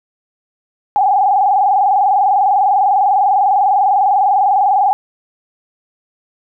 sine tone with vibrato, 790 Hz, G5, 13 cents sharp, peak -9 dBFS, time 0.96-4.93 s, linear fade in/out 0 ms, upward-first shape square, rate 20 Hz, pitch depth 84 cents each way, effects none

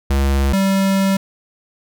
square tone pair in turn, 68.6 / 194.03 Hz, C#2 / G3, -17 / -17 cents, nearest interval octave + tritone, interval 1800 cents, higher second, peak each -14 dBFS, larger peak neither, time 0.1-0.53 / 0.53-1.17 s, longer second, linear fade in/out 5 ms, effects none

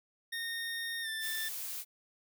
25% pulse tone with pitch glide, 1844 to 1773 Hz, A#6 to A6, -19 to +13 cents, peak -32 dBFS, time 0.32-1.49 s, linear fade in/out 10 ms, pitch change -68 cents, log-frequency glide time 1.02-1.08 s
blue noise, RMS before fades -40 dBFS, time 1.2-1.85 s, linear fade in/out 50 ms
effects none

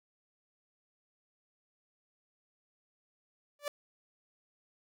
sawtooth tone with exponential growth, 582 Hz, D5, 16 cents flat, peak -27 dBFS, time 3.59-3.68 s, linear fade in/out 2 ms, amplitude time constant 19 ms, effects none

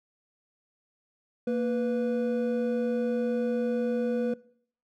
triangle tone pair together, 232.2 / 492.1 Hz, A#3 / B4, -7 / -6 cents, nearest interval octave + minor second, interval 1301 cents, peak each -26 dBFS, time 1.47-4.34 s, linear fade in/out 5 ms, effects noise-tail reverb RT60 0.6 s tail -22 dB re dry

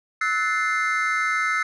triangle chord, F# half-diminished seventh, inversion third, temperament equal with one note detuned, 1300.4 / 1480 / 1760 / 2093 Hz, E6 / F#6 / A6 / C7, -24 / 0 / 0 / 0 cents, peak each -23 / -26 / -27 / -23 dBFS, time 0.21-1.63 s, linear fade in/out 5 ms, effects resampled to 24000 Hz

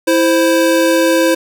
square tone pair together, 329.6 / 523.2 Hz, E4 / C5, 0 / 0 cents, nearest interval minor sixth, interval 800 cents, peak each -13 dBFS, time 0.07-1.35 s, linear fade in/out 10 ms, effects none

